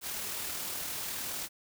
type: noise with amplitude modulation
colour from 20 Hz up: white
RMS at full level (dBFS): -36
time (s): 0.01-1.49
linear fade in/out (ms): 50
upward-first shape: sine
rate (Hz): 39.2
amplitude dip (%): 25
effects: none